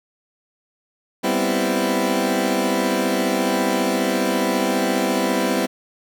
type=chord; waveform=20% pulse; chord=C major seventh; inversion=second; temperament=equal; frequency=196 / 246.9 / 261.6 / 329.6 Hz; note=G3 / B3 / C4 / E4; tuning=0 / 0 / 0 / 0 cents; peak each=-19 dBFS; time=1.23-5.67 s; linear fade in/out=20 ms; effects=none